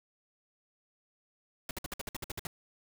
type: noise bursts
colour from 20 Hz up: pink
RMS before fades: -38 dBFS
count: 11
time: 1.69-2.47 s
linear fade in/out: 2 ms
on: 20 ms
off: 56 ms
effects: none